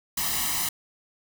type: noise with comb filter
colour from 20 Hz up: white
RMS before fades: -27 dBFS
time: 0.17-0.69 s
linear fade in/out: 5 ms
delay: 1 ms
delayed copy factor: +0.75
effects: none